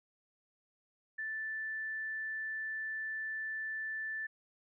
sine tone, 1760 Hz, A6, in tune, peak -36 dBFS, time 1.18-4.27 s, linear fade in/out 10 ms, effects none

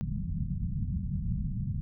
white low-pass noise, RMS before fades -32 dBFS, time 0.01-1.81 s, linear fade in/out 0 ms, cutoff 190 Hz, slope 48 dB/octave, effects none

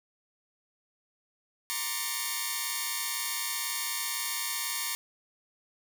5% pulse tone cluster, 940 / 1051 / 1166 / 1782 / 2204 Hz, A#5 / C6 / D6 / A6 / C#7, +14 / +7 / -13 / +22 / -11 cents, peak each -26 dBFS, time 1.7-4.95 s, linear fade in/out 0 ms, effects none

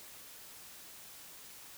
silence, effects white hiss -52 dBFS RMS until 1.77 s

